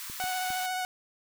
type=high-pass noise; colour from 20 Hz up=white; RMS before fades=-40 dBFS; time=0-0.66 s; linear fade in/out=0 ms; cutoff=930 Hz; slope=96 dB/octave
type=clicks; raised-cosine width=3 ms; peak=-33 dBFS; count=3; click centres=0.099 / 0.24 / 0.504 s
type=tone with vibrato; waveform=sawtooth; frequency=740 Hz; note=F#5; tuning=in tune; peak=-26 dBFS; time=0.2-0.85 s; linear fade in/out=0 ms; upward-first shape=triangle; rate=14 Hz; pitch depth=18 cents each way
effects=none